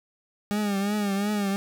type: tone with vibrato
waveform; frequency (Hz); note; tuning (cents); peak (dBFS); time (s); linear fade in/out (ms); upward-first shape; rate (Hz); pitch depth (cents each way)
40% pulse; 203.2; G#3; -38; -23; 0.51-1.56; 0; triangle; 2.8; 80
effects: none